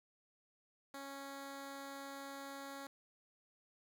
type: tone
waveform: 10% pulse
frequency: 276.2 Hz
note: C#4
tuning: 6 cents flat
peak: -38 dBFS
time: 0.94-2.87 s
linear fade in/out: 2 ms
effects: none